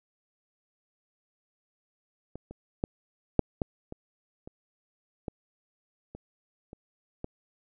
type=clicks; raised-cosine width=2 ms; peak=-26 / -29 / -14 / -6 / -14 / -25 / -29 / -20 / -28 / -30 / -21 dBFS; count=11; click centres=2.356 / 2.51 / 2.839 / 3.393 / 3.618 / 3.924 / 4.475 / 5.282 / 6.15 / 6.731 / 7.244 s; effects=none